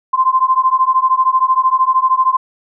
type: beating tone pair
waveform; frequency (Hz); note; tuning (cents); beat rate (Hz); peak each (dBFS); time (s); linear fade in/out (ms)
sine; 1035 / 1048; C6 / C6; -19 / +2; 13; -13; 0.13-2.37; 10
effects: none